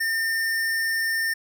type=tone; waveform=square; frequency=1809 Hz; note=A6; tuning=48 cents sharp; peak=-23 dBFS; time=0-1.34 s; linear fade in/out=10 ms; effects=none